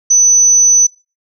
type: tone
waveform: sine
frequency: 6000 Hz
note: F#8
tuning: 23 cents sharp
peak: -5 dBFS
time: 0.1-0.87 s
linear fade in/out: 10 ms
effects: noise-tail reverb RT60 0.3 s tail -22 dB re dry